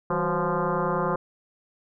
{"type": "tone with frequency modulation", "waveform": "sine", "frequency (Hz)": 337, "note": "E4", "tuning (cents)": 38, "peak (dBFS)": -22, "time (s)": [0.1, 1.16], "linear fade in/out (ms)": 5, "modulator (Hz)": 176, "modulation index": 5.4, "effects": []}